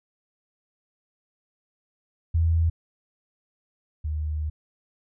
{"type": "tone pair in turn", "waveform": "sine", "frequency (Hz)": [82.41, 76.49], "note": ["E2", "D#2"], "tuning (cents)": [0, -29], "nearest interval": "minor second", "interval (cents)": 129, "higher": "first", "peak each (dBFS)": [-18, -25], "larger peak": "first", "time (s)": [[2.34, 2.7], [4.04, 4.5]], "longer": "second", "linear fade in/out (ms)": 10, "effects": []}